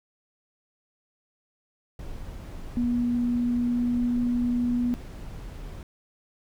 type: noise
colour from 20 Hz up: brown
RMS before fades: -38 dBFS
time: 1.99-5.83 s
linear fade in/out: 2 ms
type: tone with pitch glide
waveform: sine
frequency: 241 to 242.8 Hz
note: B3 to B3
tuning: -42 to -29 cents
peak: -22 dBFS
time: 2.77-4.94 s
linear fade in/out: 0 ms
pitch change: +13 cents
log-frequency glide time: 3.02-4.8 s
effects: none